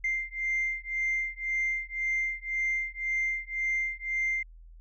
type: beating tone pair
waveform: sine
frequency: 2093 / 2094.9 Hz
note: C7 / C7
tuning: 0 / +2 cents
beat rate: 1.9 Hz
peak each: -30 dBFS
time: 0.04-4.43 s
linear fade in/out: 5 ms
effects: tanh soft clip ceiling -22 dBFS + added 41 Hz sine -47 dBFS peak until 4.8 s